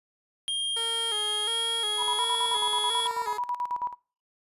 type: tone with pitch glide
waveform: square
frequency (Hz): 3218 to 3351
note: G7 to G#7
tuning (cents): +45 to +15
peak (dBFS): -27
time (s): 0.48-3.07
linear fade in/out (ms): 0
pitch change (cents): +70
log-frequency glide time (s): 1.09-2.38
type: tone with vibrato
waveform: 15% pulse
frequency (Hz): 440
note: A4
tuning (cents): 0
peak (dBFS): -28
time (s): 0.76-3.38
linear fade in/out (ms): 10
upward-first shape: square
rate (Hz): 1.4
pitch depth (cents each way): 73
type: tone with tremolo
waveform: sine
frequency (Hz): 976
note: B5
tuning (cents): -21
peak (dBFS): -26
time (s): 1.97-3.95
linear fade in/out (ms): 50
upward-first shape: square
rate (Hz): 9.2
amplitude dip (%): 80
effects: noise-tail reverb RT60 0.4 s tail -24 dB re dry + resampled to 32000 Hz